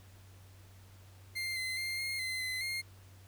30% pulse tone with pitch steps, 2102 / 2056 / 2107 / 2134 / 2058 / 2038 / 2128 Hz, C7 / C7 / C7 / C7 / C7 / C7 / C7, +7 / -31 / +12 / +34 / -29 / -46 / +29 cents, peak -32 dBFS, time 1.35-2.82 s, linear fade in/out 20 ms, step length 210 ms, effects added 95 Hz sine -54 dBFS peak until 3.27 s + pink hiss -62 dBFS RMS until 3.27 s

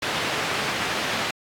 white band-pass noise, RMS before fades -27 dBFS, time 0.02-1.31 s, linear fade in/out 5 ms, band 110 to 2900 Hz, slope 12 dB/octave, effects AAC 64 kbps

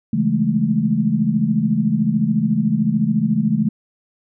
sine chord, A major seventh, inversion first, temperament just, 137.5 / 165 / 206.2 / 220 Hz, C#3 / E3 / G#3 / A3, -14 / +2 / -12 / 0 cents, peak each -24 / -22 / -20 / -18 dBFS, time 0.13-3.69 s, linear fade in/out 5 ms, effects none

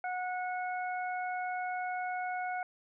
harmonic tone, 731 Hz, F#5, 21 cents flat, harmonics 1 / 2 / 3, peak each -34 / -40 / -44 dBFS, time 0.04-2.63 s, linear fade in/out 2 ms, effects none

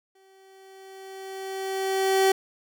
30% pulse tone with exponential growth, 384.3 Hz, G4, 34 cents flat, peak -14 dBFS, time 0.15-2.32 s, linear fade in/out 5 ms, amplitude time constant 470 ms, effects none

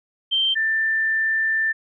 sine tone pair in turn, 3136 / 1778.9 Hz, G7 / A6, 0 / +18 cents, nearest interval minor seventh, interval 982 cents, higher first, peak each -17 / -18 dBFS, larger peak first, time 0.31-0.55 / 0.55-1.73 s, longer second, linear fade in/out 20 ms, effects none

